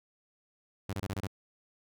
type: tone bursts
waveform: sawtooth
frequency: 97.3 Hz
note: G2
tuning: 12 cents flat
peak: -29 dBFS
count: 6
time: 0.89-1.272 s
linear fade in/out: 5 ms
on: 42 ms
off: 26 ms
effects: none